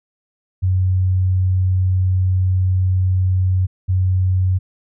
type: tone pair in turn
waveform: sine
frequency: 92.8 / 92.8 Hz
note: F#2 / F#2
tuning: +6 / +6 cents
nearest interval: unison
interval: 0 cents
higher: neither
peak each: -13 dBFS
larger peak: neither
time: 0.62-3.67 / 3.88-4.59 s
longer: first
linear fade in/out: 20 ms
effects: none

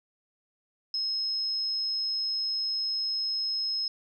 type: tone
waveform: sine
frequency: 5160 Hz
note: E8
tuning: 38 cents flat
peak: -27 dBFS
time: 0.94-3.88 s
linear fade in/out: 2 ms
effects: none

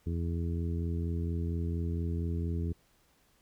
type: harmonic tone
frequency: 84.3 Hz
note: E2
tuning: 39 cents sharp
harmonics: 1 / 2 / 3 / 4 / 5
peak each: -31 / -37 / -41 / -43 / -45 dBFS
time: 0.06-2.73 s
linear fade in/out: 10 ms
effects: pink hiss -68 dBFS RMS until 3.41 s

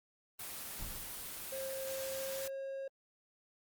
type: noise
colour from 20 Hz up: white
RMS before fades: -44 dBFS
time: 0.39-2.48 s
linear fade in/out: 5 ms
type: noise with exponential decay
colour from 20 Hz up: brown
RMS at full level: -41 dBFS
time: 0.79-1.53 s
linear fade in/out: 2 ms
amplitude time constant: 160 ms
type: tone with pitch glide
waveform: triangle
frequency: 534 to 541.5 Hz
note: C5 to C#5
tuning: +35 to -41 cents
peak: -37 dBFS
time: 1.52-2.88 s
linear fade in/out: 5 ms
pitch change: +24 cents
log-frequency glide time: 2.12-2.52 s
effects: Opus 24 kbps

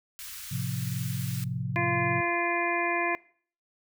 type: band-stop noise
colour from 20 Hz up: white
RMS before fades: -41 dBFS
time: 0.19-1.44 s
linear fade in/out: 0 ms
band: 110 to 1300 Hz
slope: 24 dB/octave
type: chord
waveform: sine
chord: F major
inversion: first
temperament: just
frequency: 109.13 / 130.96 / 174.61 Hz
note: A2 / C3 / F3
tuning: -14 / +2 / 0 cents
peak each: -34 / -31 / -35 dBFS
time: 0.51-2.21 s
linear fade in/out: 10 ms
type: harmonic tone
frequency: 344.8 Hz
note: F4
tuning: 22 cents flat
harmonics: 1 / 2 / 3 / 5 / 6 / 7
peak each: -32 / -32 / -32 / -32 / -32 / -32 dBFS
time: 1.76-3.15 s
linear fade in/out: 0 ms
effects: noise-tail reverb RT60 0.5 s tail -22 dB re dry

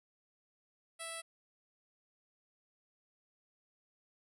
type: tone with low-pass filter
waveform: 10% pulse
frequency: 659.3 Hz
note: E5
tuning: in tune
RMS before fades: -44 dBFS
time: 0.99-1.22 s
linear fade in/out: 20 ms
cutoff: 9800 Hz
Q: 4.1
effects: none

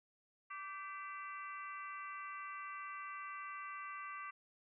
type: harmonic tone with a mistuned harmonic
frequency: 387.8 Hz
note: G4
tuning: 19 cents flat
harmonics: 3 / 4 / 5 / 6 / 7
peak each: -46 / -53 / -51 / -57 / -56 dBFS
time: 0.5-4.31 s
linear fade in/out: 10 ms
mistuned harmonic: 5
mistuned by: +57 cents
effects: none

